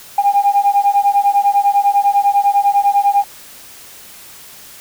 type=beating tone pair; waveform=sine; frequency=802 / 812 Hz; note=G5 / G#5; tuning=+39 / -39 cents; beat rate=10 Hz; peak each=-12 dBFS; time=0.18-3.24 s; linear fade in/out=5 ms; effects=tanh soft clip ceiling -4 dBFS + white hiss -38 dBFS RMS until 4.8 s